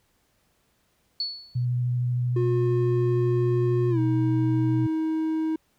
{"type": "tone with exponential decay", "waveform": "sine", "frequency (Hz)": 4422, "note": "C#8", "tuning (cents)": -5, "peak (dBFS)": -23, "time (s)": [1.2, 1.65], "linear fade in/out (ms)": 2, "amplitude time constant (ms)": 97}
{"type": "tone with vibrato", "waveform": "sine", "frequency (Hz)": 123.1, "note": "B2", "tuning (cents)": -5, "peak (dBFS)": -22, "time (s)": [1.55, 4.87], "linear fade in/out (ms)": 10, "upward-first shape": "square", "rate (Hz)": 13, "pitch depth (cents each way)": 9}
{"type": "tone with pitch glide", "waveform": "triangle", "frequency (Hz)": [358.3, 317.4], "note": ["F4", "D#4"], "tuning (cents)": [44, 35], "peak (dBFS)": -21, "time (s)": [2.36, 5.56], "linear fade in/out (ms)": 5, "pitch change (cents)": -209, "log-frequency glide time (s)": [3.9, 3.99]}
{"effects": ["pink hiss -68 dBFS RMS until 5.78 s"]}